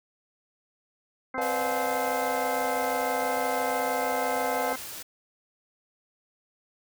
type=harmonic tone; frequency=260 Hz; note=C4; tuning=11 cents flat; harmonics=1 / 2 / 3 / 4 / 5 / 6 / 8; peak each=-38 / -38 / -38 / -38 / -38 / -38 / -38 dBFS; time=1.34-4.76 s; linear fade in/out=5 ms
type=chord; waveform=triangle; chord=B diminished seventh; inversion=none; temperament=just; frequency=493.9 / 592.7 / 711.2 / 853.4 Hz; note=B4 / D5 / F5 / Ab5; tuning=0 / +16 / +31 / +47 cents; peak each=-30 / -34 / -29 / -31 dBFS; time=1.38-4.73 s; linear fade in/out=0 ms
type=noise; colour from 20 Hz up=white; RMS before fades=-39 dBFS; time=1.41-5.03 s; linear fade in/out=10 ms
effects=none